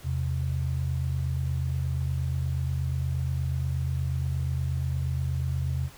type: tone pair together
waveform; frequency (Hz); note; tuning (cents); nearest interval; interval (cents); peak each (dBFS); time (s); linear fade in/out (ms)
sine; 82.41 / 130.82; E2 / C3; 0 / 0; minor sixth; 800; -28; 0.03-5.9; 50
effects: pink hiss -50 dBFS RMS until 5.97 s